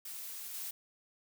blue noise with level steps, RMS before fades -44 / -41 dBFS, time 0.05-0.71 s, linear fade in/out 5 ms, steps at 0.53 s, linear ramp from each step 20 ms, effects none

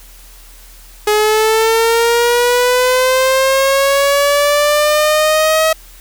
sawtooth linear sweep, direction up, 419.7 to 640 Hz, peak -6 dBFS, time 1.07-5.73 s, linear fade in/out 5 ms, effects added 40 Hz sine -38 dBFS peak until 6 s + white hiss -42 dBFS RMS until 6 s

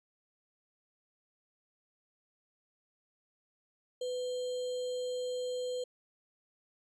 sine tone with sample-and-hold, 500 Hz, B4, 21 cents sharp, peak -33 dBFS, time 4.01-5.84 s, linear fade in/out 5 ms, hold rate 3675 Hz, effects resampled to 22050 Hz

